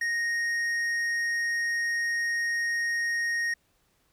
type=tone with tanh clipping; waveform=triangle; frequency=1864.7 Hz; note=A#6; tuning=in tune; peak=-27 dBFS; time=0.01-3.54 s; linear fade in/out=5 ms; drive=12 dB; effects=pink hiss -69 dBFS RMS until 4.12 s